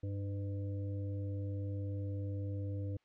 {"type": "harmonic tone with a mistuned harmonic", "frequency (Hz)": 100, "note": "G2", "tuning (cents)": 35, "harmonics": [1, 3, 5, 6], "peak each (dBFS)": [-36, -46, -49, -60], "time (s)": [0.03, 2.97], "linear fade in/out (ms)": 5, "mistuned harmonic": 1, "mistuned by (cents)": -22, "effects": ["white hiss -75 dBFS RMS until 3.04 s", "low-pass 3000 Hz 12 dB/octave"]}